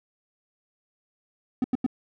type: tone bursts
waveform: triangle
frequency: 252.3 Hz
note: B3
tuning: 37 cents sharp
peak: -18 dBFS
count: 3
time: 1.62-1.864 s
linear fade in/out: 2 ms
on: 22 ms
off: 89 ms
effects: none